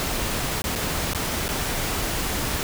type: noise with dropouts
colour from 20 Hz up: pink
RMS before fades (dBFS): -26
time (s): 0-2.63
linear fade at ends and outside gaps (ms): 0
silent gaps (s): 0.619-0.641 / 0.753-0.759 / 1.134-1.148 / 1.481-1.489
effects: none

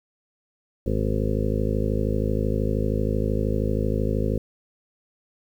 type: harmonic tone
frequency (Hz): 52.9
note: G#1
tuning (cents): +33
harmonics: 1 / 2 / 3 / 4 / 5 / 7 / 8 / 9 / 10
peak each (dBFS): -26 / -27 / -32 / -29 / -32 / -32 / -32 / -32 / -34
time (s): 0.86-4.38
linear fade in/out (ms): 5
effects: 9-bit

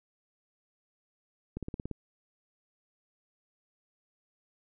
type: click train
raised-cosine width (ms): 3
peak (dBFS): -23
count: 7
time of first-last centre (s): 1.57-1.913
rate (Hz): 17.5
effects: none

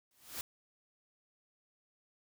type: noise with exponential growth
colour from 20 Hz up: white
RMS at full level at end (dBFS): -37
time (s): 0.11-0.41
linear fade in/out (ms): 1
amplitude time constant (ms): 64
effects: none

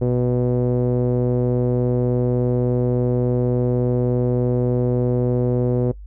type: tone with low-pass filter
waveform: sawtooth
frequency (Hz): 123.47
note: B2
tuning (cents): 0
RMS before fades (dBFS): -19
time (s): 0.01-5.92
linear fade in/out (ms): 10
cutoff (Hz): 460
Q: 3
effects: noise-tail reverb RT60 0.1 s tail -20 dB re dry + added 50 Hz sine -34 dBFS peak until 6.06 s

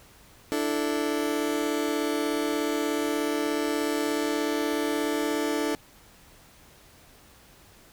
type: chord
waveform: 35% pulse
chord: D suspended second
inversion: none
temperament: just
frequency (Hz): 293.7 / 330.4 / 440.5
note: D4 / E4 / A4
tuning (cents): 0 / +4 / +2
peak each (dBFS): -27 / -29 / -28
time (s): 0.52-5.75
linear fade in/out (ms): 0
effects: pink hiss -54 dBFS RMS until 7.92 s

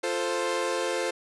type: chord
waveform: sawtooth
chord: F major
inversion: none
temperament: equal with one note detuned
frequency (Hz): 349.2 / 441.3 / 523.3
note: F4 / A4 / C5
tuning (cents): 0 / +5 / 0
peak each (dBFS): -28 / -28 / -25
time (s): 0.03-1.11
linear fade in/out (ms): 10
effects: resampled to 24000 Hz

